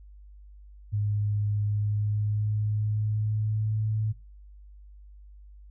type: tone with pitch glide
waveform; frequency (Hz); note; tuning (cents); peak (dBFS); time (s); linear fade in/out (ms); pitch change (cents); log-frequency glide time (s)
sine; 103.83 to 108.36; G#2 to A2; 0 to -26; -24; 0.92-4.13; 20; +74; 1.64-3.88
effects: noise-tail reverb RT60 0.3 s tail -24 dB re dry + added 50 Hz sine -46 dBFS peak until 5.7 s